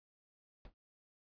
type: noise with exponential decay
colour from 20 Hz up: brown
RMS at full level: -45 dBFS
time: 0.65-0.74 s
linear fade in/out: 1 ms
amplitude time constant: 19 ms
effects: noise-tail reverb RT60 0.1 s tail -25 dB re dry + resampled to 11025 Hz